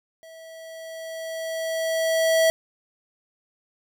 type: tone with level ramp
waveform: square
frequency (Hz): 650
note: E5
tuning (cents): -24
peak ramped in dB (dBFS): -44 to -16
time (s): 0.23-2.5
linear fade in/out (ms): 0
effects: none